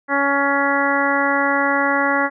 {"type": "harmonic tone", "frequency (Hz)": 280, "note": "C#4", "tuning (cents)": 18, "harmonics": [1, 2, 3, 4, 5, 6, 7], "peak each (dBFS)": [-23, -23, -23, -23, -23, -23, -23], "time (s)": [0.08, 2.3], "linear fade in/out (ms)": 50, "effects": []}